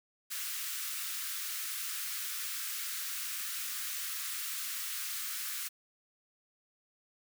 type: high-pass noise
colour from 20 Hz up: white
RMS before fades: -38 dBFS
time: 0.3-5.69 s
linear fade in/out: 20 ms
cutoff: 1200 Hz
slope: 48 dB/octave
effects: none